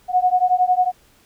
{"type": "beating tone pair", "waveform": "sine", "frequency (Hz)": [725, 736], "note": ["F#5", "F#5"], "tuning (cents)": [-35, -9], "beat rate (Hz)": 11, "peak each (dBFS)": -17, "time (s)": [0.08, 0.92], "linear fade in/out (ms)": 50, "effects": ["pink hiss -55 dBFS RMS until 1.25 s"]}